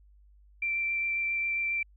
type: tone with vibrato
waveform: sine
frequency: 2349 Hz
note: D7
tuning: in tune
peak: -27 dBFS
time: 0.62-1.83 s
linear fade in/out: 5 ms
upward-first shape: triangle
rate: 7.4 Hz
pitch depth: 10 cents each way
effects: added 50 Hz sine -55 dBFS peak until 1.96 s